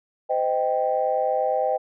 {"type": "chord", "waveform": "sine", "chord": "C minor", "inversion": "none", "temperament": "equal with one note detuned", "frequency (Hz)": [513.4, 622.3, 784], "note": ["C5", "Eb5", "G5"], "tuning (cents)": [-33, 0, 0], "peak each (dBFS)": -24, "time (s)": [0.29, 1.78], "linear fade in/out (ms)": 20, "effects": ["tanh soft clip ceiling -10 dBFS"]}